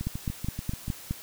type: two click trains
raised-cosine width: 5 ms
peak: -20 / -16 dBFS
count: 7 / 6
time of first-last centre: 0.01-0.881 / 0.07-1.11 s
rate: 6.89 / 4.81 Hz
effects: white hiss -45 dBFS RMS until 1.22 s